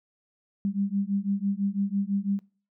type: beating tone pair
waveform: sine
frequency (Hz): 196 / 202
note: G3 / G#3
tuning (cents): 0 / -48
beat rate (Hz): 6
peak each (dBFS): -28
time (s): 0.65-2.39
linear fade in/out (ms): 0
effects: noise-tail reverb RT60 0.4 s tail -22 dB re dry